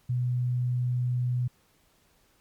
sine tone, 123.9 Hz, B2, 6 cents sharp, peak -24 dBFS, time 0.09-1.48 s, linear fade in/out 10 ms, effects pink hiss -65 dBFS RMS until 2.4 s + MP3 96 kbps

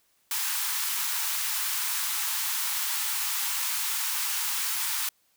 white high-pass noise, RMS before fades -29 dBFS, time 0.31-5.09 s, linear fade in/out 2 ms, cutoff 820 Hz, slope 96 dB/octave, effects white hiss -68 dBFS RMS until 5.36 s

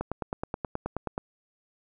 click train, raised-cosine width 1 ms, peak -16 dBFS, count 12, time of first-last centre 0.01-1.179 s, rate 9.41 Hz, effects none

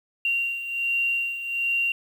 sine beating tone pair, 2762 / 2763.3 Hz, F7 / F7, -20 / -19 cents, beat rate 1.3 Hz, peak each -30 / -24 dBFS, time 0.25-1.92 s, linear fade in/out 2 ms, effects 8-bit

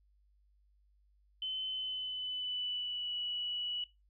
sine tone with pitch glide, 3051 to 2942 Hz, G7 to F#7, -48 to -11 cents, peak -35 dBFS, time 1.42-3.84 s, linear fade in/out 2 ms, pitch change -63 cents, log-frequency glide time 1.67-3.15 s, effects noise-tail reverb RT60 0.2 s tail -17 dB re dry + added 50 Hz sine -66 dBFS peak until 4.09 s

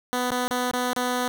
10% pulse tone with dropouts, 248.6 Hz, B3, 12 cents sharp, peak -15 dBFS, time 0.13-1.28 s, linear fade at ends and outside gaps 0 ms, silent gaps 0.307-0.316 / 0.48-0.509 / 0.713-0.734 / 0.932-0.963 s, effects none

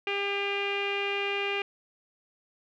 sawtooth tone with low-pass filter, 400.6 Hz, G4, 38 cents sharp, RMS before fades -30 dBFS, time 0.07-1.62 s, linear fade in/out 2 ms, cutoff 2600 Hz, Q 10, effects none

